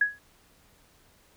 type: tone with exponential decay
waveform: sine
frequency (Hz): 1670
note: G#6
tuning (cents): +9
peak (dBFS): -16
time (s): 0.01-0.19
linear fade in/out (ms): 5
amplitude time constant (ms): 38
effects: pink hiss -61 dBFS RMS until 1.36 s